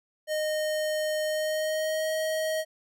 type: tone with pitch glide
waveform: square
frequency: 616 to 630.8 Hz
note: D#5 to D#5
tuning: -17 to +24 cents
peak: -27 dBFS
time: 0.27-2.65 s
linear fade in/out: 50 ms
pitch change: +41 cents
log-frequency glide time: 1.24-2.12 s
effects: none